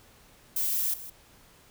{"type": "noise with echo", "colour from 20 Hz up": "violet", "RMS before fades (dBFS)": -28, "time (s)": [0.56, 0.94], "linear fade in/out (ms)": 5, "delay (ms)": 160, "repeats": 1, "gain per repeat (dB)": -14, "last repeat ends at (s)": 1.1, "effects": ["pink hiss -57 dBFS RMS until 1.7 s"]}